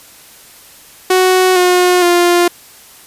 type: tone with pitch steps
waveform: sawtooth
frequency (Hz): 370.7 / 360.1 / 349.9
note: F#4 / F#4 / F4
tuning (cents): +3 / -47 / +3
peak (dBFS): -4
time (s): 1.1-2.48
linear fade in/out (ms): 5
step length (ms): 460
effects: white hiss -40 dBFS RMS until 3.06 s + resampled to 32000 Hz